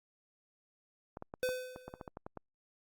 clicks, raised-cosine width 1 ms, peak -29 dBFS, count 12, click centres 1.171 / 1.224 / 1.339 / 1.49 / 1.761 / 1.88 / 1.939 / 2.012 / 2.078 / 2.171 / 2.265 / 2.373 s
square tone with exponential decay, 507 Hz, B4, 45 cents sharp, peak -30 dBFS, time 1.43-2.08 s, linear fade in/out 0 ms, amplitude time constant 140 ms
effects Opus 48 kbps

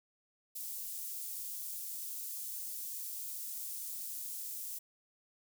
white high-pass noise, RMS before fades -42 dBFS, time 0.55-4.79 s, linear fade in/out 10 ms, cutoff 8000 Hz, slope 12 dB/octave, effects none

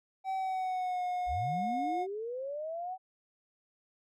triangle tone with pitch glide, 765 to 722.1 Hz, G5 to F#5, -42 to -42 cents, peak -29 dBFS, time 0.24-2.07 s, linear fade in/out 50 ms, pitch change -100 cents, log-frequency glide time 0.35-1.03 s
sine linear sweep, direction up, 47.56 to 763 Hz, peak -35 dBFS, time 1.26-2.98 s, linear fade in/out 50 ms
effects none

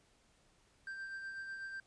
triangle tone with tremolo, 1573 Hz, G6, 6 cents sharp, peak -39 dBFS, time 0.87-1.8 s, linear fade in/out 2 ms, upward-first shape sine, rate 8.1 Hz, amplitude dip 35%, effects pink hiss -70 dBFS RMS until 1.86 s + resampled to 22050 Hz

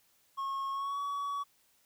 triangle tone with pitch glide, 1089 to 1131.3 Hz, C#6 to C#6, -31 to +35 cents, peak -31 dBFS, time 0.37-1.44 s, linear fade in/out 20 ms, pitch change +66 cents, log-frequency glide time 0.71-0.99 s, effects white hiss -69 dBFS RMS until 1.85 s

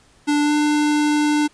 square tone with pitch glide, 293.7 to 298 Hz, D4 to D4, 0 to +25 cents, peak -16 dBFS, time 0.27-1.48 s, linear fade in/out 20 ms, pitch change +25 cents, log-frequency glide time 0.42-0.53 s, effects pink hiss -54 dBFS RMS until 1.53 s + resampled to 22050 Hz

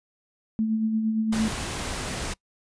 sine tone with tremolo, 220 Hz, A3, in tune, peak -20 dBFS, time 0.59-1.48 s, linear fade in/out 0 ms, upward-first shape sine, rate 8.7 Hz, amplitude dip 40%
pink noise, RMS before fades -31 dBFS, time 1.32-2.34 s, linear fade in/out 10 ms
effects noise-tail reverb RT60 0.1 s tail -23 dB re dry + resampled to 22050 Hz

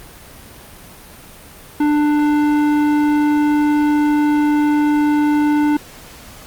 sine tone with tanh clipping, 296.6 Hz, D4, 17 cents sharp, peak -14 dBFS, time 1.8-5.77 s, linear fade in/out 5 ms, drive 14 dB, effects pink hiss -39 dBFS RMS until 6.46 s + Opus 32 kbps

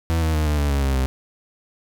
40% pulse tone with pitch steps, 82.41 / 79.74 / 77.16 / 74.66 / 72.24 / 69.9 / 67.64 / 65.45 Hz, E2 / D#2 / D#2 / D2 / D2 / C#2 / C#2 / C2, 0 / +43 / -14 / +29 / -28 / +15 / -42 / +1 cents, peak -17 dBFS, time 0.1-1.06 s, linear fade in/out 0 ms, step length 120 ms, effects none

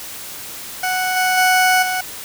20% pulse tone with level steps, 740 Hz, F#5, in tune, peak -13 / -10 / -7 / -14 dBFS, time 0.83-2.01 s, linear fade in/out 5 ms, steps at 1.16 / 1.37 / 1.82 s, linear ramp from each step 10 ms, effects white hiss -32 dBFS RMS until 2.24 s

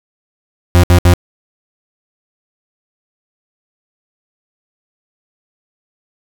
40% pulse tone bursts, 88.2 Hz, F2, 18 cents sharp, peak -4 dBFS, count 3, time 0.75-1.137 s, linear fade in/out 0 ms, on 85 ms, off 66 ms, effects none

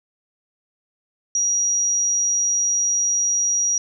sine tone, 5750 Hz, F8, 50 cents sharp, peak -17 dBFS, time 1.35-3.78 s, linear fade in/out 2 ms, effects none

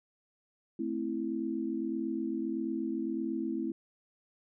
sine chord, A minor, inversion none, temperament equal, 220 / 261.6 / 329.6 Hz, A3 / C4 / E4, 0 / 0 / 0 cents, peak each -37 / -36 / -34 dBFS, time 0.79-3.72 s, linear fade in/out 5 ms, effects none

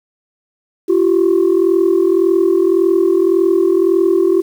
sine tone pair together, 341.5 / 383.3 Hz, F4 / G4, -39 / -39 cents, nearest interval major second, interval 200 cents, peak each -11 dBFS, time 0.88-4.42 s, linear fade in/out 20 ms, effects tanh soft clip ceiling -5 dBFS + 7-bit

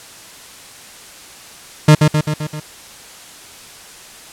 40% pulse tone with echo, 152.2 Hz, D#3, 38 cents flat, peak -3 dBFS, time 1.88-1.95 s, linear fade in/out 5 ms, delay 130 ms, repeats 5, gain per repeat -4 dB, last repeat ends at 2.6 s, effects white hiss -38 dBFS RMS until 4.32 s + low-pass 10000 Hz 12 dB/octave

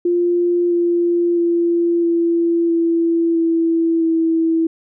sine tone with pitch steps, 349.2 / 345.4 / 341.6 / 337.9 / 334.2 / 330.6 / 326.9 Hz, F4 / F4 / F4 / E4 / E4 / E4 / E4, 0 / -19 / -38 / +43 / +24 / +5 / -14 cents, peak -13 dBFS, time 0.05-4.67 s, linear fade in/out 5 ms, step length 660 ms, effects none

